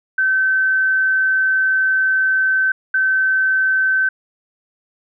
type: tone pair in turn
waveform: sine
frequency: 1537 / 1537 Hz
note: G6 / G6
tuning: -35 / -35 cents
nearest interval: unison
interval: 0 cents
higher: neither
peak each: -13 dBFS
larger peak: neither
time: 0.18-2.72 / 2.94-4.09 s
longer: first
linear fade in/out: 5 ms
effects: none